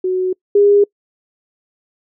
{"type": "tone pair in turn", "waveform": "sine", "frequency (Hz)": [370, 406.9], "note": ["F#4", "G#4"], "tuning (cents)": [0, -35], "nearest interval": "major second", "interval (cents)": 165, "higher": "second", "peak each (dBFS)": [-14, -7], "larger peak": "second", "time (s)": [[0.04, 0.33], [0.55, 0.84]], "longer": "neither", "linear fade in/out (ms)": 5, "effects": ["noise-tail reverb RT60 0.1 s tail -26 dB re dry"]}